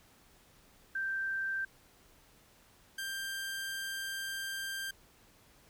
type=tone pair in turn; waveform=sine / sawtooth; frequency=1568 / 1582.6 Hz; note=G6 / G6; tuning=0 / +16 cents; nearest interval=unison; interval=16 cents; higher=second; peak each=-32 / -33 dBFS; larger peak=first; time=0.95-1.65 / 2.98-4.91 s; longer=second; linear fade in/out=5 ms; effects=pink hiss -63 dBFS RMS until 5.69 s